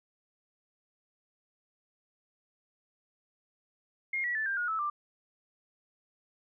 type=tone with pitch steps; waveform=sine; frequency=2134 / 1934.4 / 1753.5 / 1589.5 / 1440.8 / 1306.1 / 1183.9 Hz; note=C7 / B6 / A6 / G6 / F#6 / E6 / D6; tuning=+34 / -36 / -6 / +24 / -46 / -16 / +14 cents; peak=-29 dBFS; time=4.13-4.9 s; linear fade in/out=5 ms; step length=110 ms; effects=none